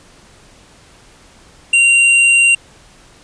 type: tone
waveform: square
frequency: 2765 Hz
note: F7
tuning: 18 cents flat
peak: -8 dBFS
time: 1.73-2.55 s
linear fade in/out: 5 ms
effects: pink hiss -45 dBFS RMS until 3.23 s + resampled to 22050 Hz